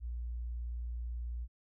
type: tone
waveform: sine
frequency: 59.2 Hz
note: A#1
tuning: 27 cents sharp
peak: -36 dBFS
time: 0-1.48 s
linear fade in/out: 50 ms
effects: none